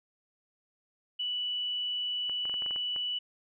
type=tone; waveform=sine; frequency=2960 Hz; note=F#7; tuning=in tune; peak=-30 dBFS; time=1.19-3.19 s; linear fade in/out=10 ms
type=clicks; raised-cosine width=0.5 ms; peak=-30 dBFS; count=9; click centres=2.296 / 2.454 / 2.496 / 2.541 / 2.622 / 2.662 / 2.709 / 2.761 / 2.962 s
effects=none